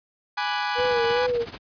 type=chord; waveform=sawtooth; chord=G# half-diminished seventh; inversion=none; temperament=equal; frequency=830.6 / 987.8 / 1174.7 / 1480 Hz; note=G#5 / B5 / D6 / F#6; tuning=0 / 0 / 0 / 0 cents; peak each=-23 / -27 / -29 / -27 dBFS; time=0.37-1.27 s; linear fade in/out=10 ms
type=tone with vibrato; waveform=sine; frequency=481.5 Hz; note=B4; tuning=44 cents flat; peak=-21 dBFS; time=0.75-1.46 s; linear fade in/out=50 ms; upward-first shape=sine; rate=2.5 Hz; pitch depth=61 cents each way
type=noise with tremolo; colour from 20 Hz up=pink; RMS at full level=-34 dBFS; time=0.78-1.58 s; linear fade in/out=2 ms; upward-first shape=triangle; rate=16 Hz; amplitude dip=85%
effects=high-pass 60 Hz 12 dB/octave + resampled to 11025 Hz